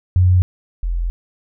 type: tone pair in turn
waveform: sine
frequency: 91 / 42.95 Hz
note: F#2 / F1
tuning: -28 / -28 cents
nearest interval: octave + minor second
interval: 1300 cents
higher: first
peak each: -9 / -17 dBFS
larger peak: first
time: 0.16-0.42 / 0.83-1.1 s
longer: second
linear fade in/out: 0 ms
effects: none